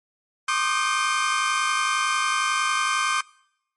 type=tone cluster; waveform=30% pulse; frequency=1070 / 1183 / 1234 / 1555 Hz; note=C6 / D6 / D#6 / G6; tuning=+38 / +12 / -15 / -14 cents; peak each=-24 dBFS; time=0.48-3.21 s; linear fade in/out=5 ms; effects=noise-tail reverb RT60 0.8 s tail -25 dB re dry + MP3 48 kbps